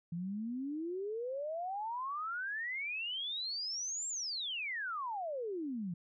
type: exponential two-way sweep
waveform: sine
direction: up then down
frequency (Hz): 164.81 to 7560 to 164.81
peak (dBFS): -36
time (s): 0.12-5.94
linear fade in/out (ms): 5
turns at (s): 4.08
effects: none